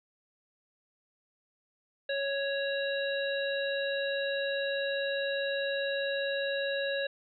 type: harmonic tone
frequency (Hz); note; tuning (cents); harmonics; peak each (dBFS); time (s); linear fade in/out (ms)
554.4; C#5; 0; 1 / 3 / 5 / 7; -31 / -35 / -41 / -39; 2.09-7.07; 5
effects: none